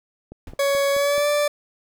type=click train; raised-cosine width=2 ms; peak=-25 dBFS; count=5; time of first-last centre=0.32-1.18 s; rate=4.65 Hz
type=noise with exponential decay; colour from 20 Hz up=brown; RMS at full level=-33 dBFS; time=0.47-0.63 s; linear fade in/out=2 ms; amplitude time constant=33 ms
type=tone with pitch glide; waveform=40% pulse; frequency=559 to 586.8 Hz; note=C#5 to D5; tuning=+14 to -2 cents; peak=-17 dBFS; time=0.59-1.48 s; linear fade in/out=5 ms; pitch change=+84 cents; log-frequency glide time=0.92-1.28 s
effects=none